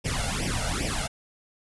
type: noise with flanger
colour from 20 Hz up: pink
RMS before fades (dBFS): -28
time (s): 0.04-1.08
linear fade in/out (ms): 20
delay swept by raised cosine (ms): 0.36 to 1.46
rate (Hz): 2.5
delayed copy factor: +0.95
effects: resampled to 24000 Hz